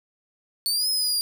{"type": "exponential two-way sweep", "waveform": "sawtooth", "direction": "up then down", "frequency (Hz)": [4435, 5150, 4761], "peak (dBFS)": -19, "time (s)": [0.66, 1.21], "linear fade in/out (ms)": 0, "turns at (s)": 0.89, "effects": []}